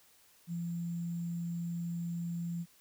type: tone with sample-and-hold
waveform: sine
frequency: 170.6 Hz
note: F3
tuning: 40 cents flat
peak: -34 dBFS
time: 0.47-2.66 s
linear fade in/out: 50 ms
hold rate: 7350 Hz
effects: white hiss -64 dBFS RMS until 2.8 s